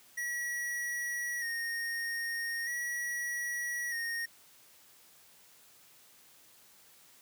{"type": "tone with vibrato", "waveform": "square", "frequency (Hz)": 1890, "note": "A#6", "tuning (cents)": 23, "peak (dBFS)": -34, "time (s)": [0.17, 4.26], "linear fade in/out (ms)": 10, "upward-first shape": "square", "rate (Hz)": 0.4, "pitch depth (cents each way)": 32, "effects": ["white hiss -60 dBFS RMS until 7.21 s", "high-pass 80 Hz 12 dB/octave"]}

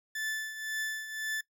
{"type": "tone with tremolo", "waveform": "40% pulse", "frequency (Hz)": 1750, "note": "A6", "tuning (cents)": -10, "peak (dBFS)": -30, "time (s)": [0.15, 1.41], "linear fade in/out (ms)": 5, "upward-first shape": "triangle", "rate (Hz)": 1.9, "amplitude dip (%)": 70, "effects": ["noise-tail reverb RT60 0.1 s tail -20 dB re dry"]}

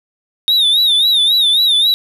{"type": "tone with vibrato", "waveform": "triangle", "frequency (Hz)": 3699, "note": "A#7", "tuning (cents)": -14, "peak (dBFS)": -8, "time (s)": [0.48, 1.94], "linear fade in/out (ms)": 0, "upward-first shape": "sine", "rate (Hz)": 3.7, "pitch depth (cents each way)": 110, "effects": ["8-bit"]}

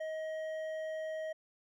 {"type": "tone with hard clipping", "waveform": "sine", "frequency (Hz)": 631, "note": "D#5", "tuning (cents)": 24, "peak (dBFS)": -38, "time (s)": [0, 1.33], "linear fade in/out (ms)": 10, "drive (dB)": 7, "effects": []}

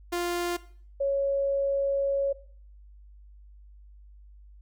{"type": "tone pair in turn", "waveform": ["sawtooth", "sine"], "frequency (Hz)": [349.2, 554.3], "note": ["F4", "C#5"], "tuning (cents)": [0, 0], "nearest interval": "minor sixth", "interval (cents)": 800, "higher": "second", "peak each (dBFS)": -23, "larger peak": "neither", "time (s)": [[0.12, 0.57], [1, 2.33]], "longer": "second", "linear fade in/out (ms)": 10, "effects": ["noise-tail reverb RT60 0.5 s tail -17 dB re dry", "added 50 Hz sine -48 dBFS peak until 4.61 s"]}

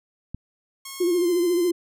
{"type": "click", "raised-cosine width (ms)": 5, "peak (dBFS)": -20, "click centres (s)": 0.346}
{"type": "tone with pitch glide", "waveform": "5% pulse", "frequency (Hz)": [1086, 1035.8], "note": ["C#6", "C6"], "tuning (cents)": [-36, -18], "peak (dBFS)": -23, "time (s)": [0.85, 1.71], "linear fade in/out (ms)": 5, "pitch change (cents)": -82, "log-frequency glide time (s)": [1.08, 1.33]}
{"type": "tone with vibrato", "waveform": "sine", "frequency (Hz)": 350.7, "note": "F4", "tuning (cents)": 7, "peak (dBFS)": -18, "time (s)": [1, 1.72], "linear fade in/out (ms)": 10, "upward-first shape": "sine", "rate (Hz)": 14, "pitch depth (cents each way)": 73}
{"effects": []}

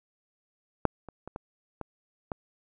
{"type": "clicks", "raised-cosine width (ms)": 1, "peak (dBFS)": [-7, -28, -26, -22, -21, -18], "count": 6, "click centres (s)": [0.853, 1.087, 1.276, 1.361, 1.813, 2.318], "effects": []}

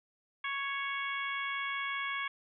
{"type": "harmonic tone", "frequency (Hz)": 554.4, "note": "C#5", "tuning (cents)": 0, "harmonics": [2, 3, 4, 5, 6], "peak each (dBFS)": [-38, -39, -37, -46, -44], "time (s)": [0.44, 2.28], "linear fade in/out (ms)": 5, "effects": []}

